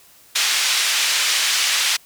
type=band-pass noise; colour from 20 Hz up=pink; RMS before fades=-19 dBFS; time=0.35-1.97 s; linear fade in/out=10 ms; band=2300 to 7000 Hz; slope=12 dB/octave; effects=white hiss -50 dBFS RMS until 2.05 s